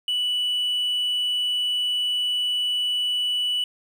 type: tone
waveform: triangle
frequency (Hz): 2960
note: F#7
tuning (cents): 0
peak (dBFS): -19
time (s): 0.08-3.64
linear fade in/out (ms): 2
effects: tanh soft clip ceiling -16 dBFS + 9-bit